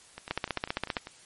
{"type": "two click trains", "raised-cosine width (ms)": 0.3, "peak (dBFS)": [-23, -12], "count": [10, 11], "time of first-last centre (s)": [[0.18, 1.071], [0.31, 0.968]], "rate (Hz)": [10.1, 15.2], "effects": ["white hiss -55 dBFS RMS until 1.25 s", "MP3 48 kbps"]}